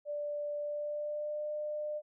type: tone with pitch glide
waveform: sine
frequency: 587.3 to 600.7 Hz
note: D5 to D5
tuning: 0 to +39 cents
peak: -34 dBFS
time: 0.05-2.02 s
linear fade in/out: 50 ms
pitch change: +39 cents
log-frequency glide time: 0.58-1.45 s
effects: none